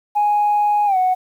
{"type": "tone with pitch glide", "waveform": "sine", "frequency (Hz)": [830.6, 740], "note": ["G#5", "F#5"], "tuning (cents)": [0, 0], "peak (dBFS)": -12, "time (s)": [0.15, 1.15], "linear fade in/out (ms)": 20, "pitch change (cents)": -200, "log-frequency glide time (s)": [0.86, 0.97], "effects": ["tanh soft clip ceiling -10 dBFS", "8-bit"]}